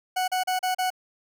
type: tone bursts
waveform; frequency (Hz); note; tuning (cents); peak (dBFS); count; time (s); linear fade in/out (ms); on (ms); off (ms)
40% pulse; 740; F#5; 0; -22; 5; 0.16-0.904; 10; 120; 36
effects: none